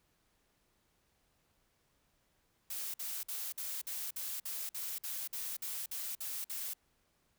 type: noise bursts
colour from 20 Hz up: blue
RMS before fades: -40 dBFS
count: 14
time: 2.7-6.736 s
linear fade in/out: 5 ms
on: 240 ms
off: 52 ms
effects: pink hiss -75 dBFS RMS until 7.38 s